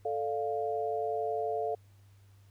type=chord; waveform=sine; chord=D minor; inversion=second; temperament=equal; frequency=440 / 587.3 / 698.5 Hz; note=A4 / D5 / F5; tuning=0 / 0 / 0 cents; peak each=-33 / -38 / -33 dBFS; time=0.05-1.75 s; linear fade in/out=5 ms; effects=added 99 Hz sine -56 dBFS peak until 2.5 s + pink hiss -69 dBFS RMS until 2.5 s